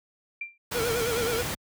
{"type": "tone with exponential decay", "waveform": "sine", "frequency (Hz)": 2365, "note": "D7", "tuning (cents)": 12, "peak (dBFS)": -28, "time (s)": [0.41, 0.58], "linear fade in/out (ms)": 5, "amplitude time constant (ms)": 36}
{"type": "noise", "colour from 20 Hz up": "pink", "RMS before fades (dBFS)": -31, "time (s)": [0.71, 1.55], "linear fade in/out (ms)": 10}
{"type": "tone with vibrato", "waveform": "square", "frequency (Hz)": 466.2, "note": "A#4", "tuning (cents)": 0, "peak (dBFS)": -27, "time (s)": [0.74, 1.43], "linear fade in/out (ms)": 20, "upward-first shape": "sine", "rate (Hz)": 9.4, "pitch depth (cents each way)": 82}
{"effects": ["high-pass 60 Hz 12 dB/octave"]}